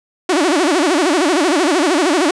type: tone with vibrato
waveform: sawtooth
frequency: 327.8 Hz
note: E4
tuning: 10 cents flat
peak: -8 dBFS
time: 0.29-2.31 s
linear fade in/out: 5 ms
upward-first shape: sine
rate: 13 Hz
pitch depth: 260 cents each way
effects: resampled to 22050 Hz + 7-bit